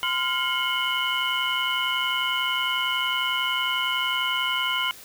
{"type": "tone cluster", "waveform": "sine", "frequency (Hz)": [1026, 1403, 2168, 2917, 3048], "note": ["C6", "F6", "C#7", "F#7", "G7"], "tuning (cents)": [-34, 8, -39, -25, -49], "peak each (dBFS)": -29, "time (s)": [0.03, 4.91], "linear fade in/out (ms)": 0, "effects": ["white hiss -45 dBFS RMS until 5.04 s"]}